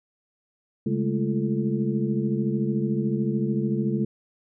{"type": "tone cluster", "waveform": "sine", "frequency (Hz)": [138.6, 206.4, 220, 343.7, 436.3], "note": ["C#3", "G#3", "A3", "F4", "A4"], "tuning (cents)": [0, -10, 0, -28, -15], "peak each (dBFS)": [-28, -26, -28, -30, -34], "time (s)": [0.86, 4.05], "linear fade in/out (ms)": 5, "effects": []}